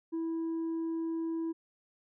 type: tone with tanh clipping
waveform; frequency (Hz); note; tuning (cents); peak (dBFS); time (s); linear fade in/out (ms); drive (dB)
triangle; 328; E4; -9; -32; 0.12-1.53; 20; 7
effects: none